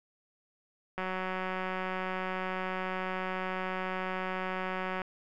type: click train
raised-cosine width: 0.5 ms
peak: -20 dBFS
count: 752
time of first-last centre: 0.98-5.018 s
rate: 186 Hz
effects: none